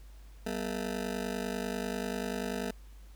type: ring-modulated tone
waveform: 20% pulse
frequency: 220 Hz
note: A3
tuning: in tune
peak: -25 dBFS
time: 0.46-2.71 s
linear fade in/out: 5 ms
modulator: 25.1 Hz
effects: added 50 Hz sine -48 dBFS peak until 3.15 s + pink hiss -63 dBFS RMS until 3.15 s